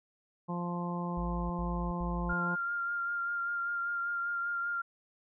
harmonic tone, 174.61 Hz, F3, in tune, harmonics 1 / 2 / 3 / 4 / 5 / 6, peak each -34 / -43 / -44 / -46 / -42 / -41 dBFS, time 0.48-2.56 s, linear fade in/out 20 ms
sine tone bursts, 55 Hz, A1, in tune, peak -35 dBFS, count 3, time 1.17-2.332 s, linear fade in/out 5 ms, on 330 ms, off 86 ms
sine tone with vibrato, 1396.9 Hz, F6, in tune, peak -31 dBFS, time 2.29-4.82 s, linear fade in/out 10 ms, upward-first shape sine, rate 5.1 Hz, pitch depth 19 cents each way
effects none

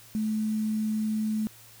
sine tone with quantisation, 216.2 Hz, A3, 30 cents flat, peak -25 dBFS, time 0.15-1.47 s, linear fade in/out 0 ms, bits 8, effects added 112 Hz sine -58 dBFS peak until 1.8 s + white hiss -52 dBFS RMS until 1.8 s

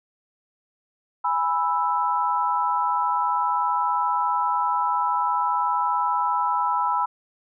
sine chord, E major, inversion first, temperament equal with one note detuned, 827.3 / 987.8 / 1318.5 Hz, G#5 / B5 / E6, -7 / 0 / 0 cents, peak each -27 / -22 / -26 dBFS, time 1.24-7.06 s, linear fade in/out 10 ms, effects none

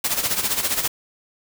white noise with tremolo, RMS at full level -20 dBFS, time 0.04-0.88 s, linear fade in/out 5 ms, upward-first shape sine, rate 15 Hz, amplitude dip 70%, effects none

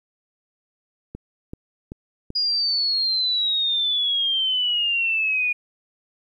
click train, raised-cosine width 3 ms, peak -20 dBFS, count 4, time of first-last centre 1.15-2.304 s, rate 2.6 Hz
sine exponential sweep, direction down, 4903 to 2440 Hz, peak -19 dBFS, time 2.35-5.53 s, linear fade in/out 10 ms
effects 10-bit

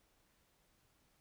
silence, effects pink hiss -74 dBFS RMS until 1.2 s

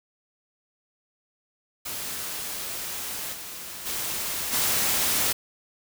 white noise with level steps, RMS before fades -33 / -38 / -30 / -24 dBFS, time 1.85-5.33 s, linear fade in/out 10 ms, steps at 3.32 / 3.85 / 4.52 s, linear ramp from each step 20 ms, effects none

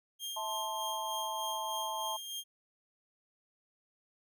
sawtooth tone with tremolo, 3212 Hz, G7, 41 cents sharp, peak -34 dBFS, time 0.19-2.44 s, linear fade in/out 50 ms, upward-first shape sine, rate 3.3 Hz, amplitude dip 45%
sine chord, A minor, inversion second, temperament equal with one note detuned, 649.8 / 880 / 1046.5 Hz, E5 / A5 / C6, -25 / 0 / 0 cents, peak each -43 / -37 / -41 dBFS, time 0.36-2.17 s, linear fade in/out 10 ms
effects none

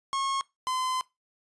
45% pulse tone pair in turn, 1088 / 1026.9 Hz, C#6 / C6, -33 / -33 cents, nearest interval minor second, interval 100 cents, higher first, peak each -27 dBFS, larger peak neither, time 0.13-0.41 / 0.67-1.01 s, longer second, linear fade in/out 0 ms, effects noise-tail reverb RT60 0.2 s tail -21 dB re dry + resampled to 22050 Hz

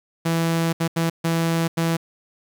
sawtooth tone bursts at uneven times, 165.5 Hz, E3, 7 cents sharp, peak -15 dBFS, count 5, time 0.25-0.73 / 0.8-0.88 / 0.96-1.1 / 1.24-1.68 / 1.77-1.97 s, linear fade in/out 10 ms, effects 8-bit

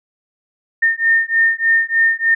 sine beating tone pair, 1819 / 1822.3 Hz, A#6 / A#6, -43 / -40 cents, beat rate 3.3 Hz, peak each -15 dBFS, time 0.82-2.35 s, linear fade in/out 10 ms, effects none

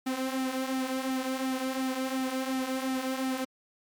sawtooth tone with flanger, 261.6 Hz, C4, in tune, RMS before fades -31 dBFS, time 0.06-3.45 s, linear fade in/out 10 ms, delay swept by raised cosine 1.8 to 5 ms, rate 2.8 Hz, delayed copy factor -0.6, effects MP3 96 kbps

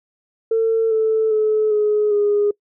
sine tone with pitch steps, 450 / 440.2 / 430.7 / 421.3 / 412.2 Hz, A4 / A4 / A4 / G#4 / G#4, +39 / +1 / -37 / +25 / -13 cents, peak -13 dBFS, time 0.51-2.51 s, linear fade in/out 5 ms, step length 400 ms, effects noise-tail reverb RT60 0.1 s tail -24 dB re dry + tanh soft clip ceiling -9 dBFS

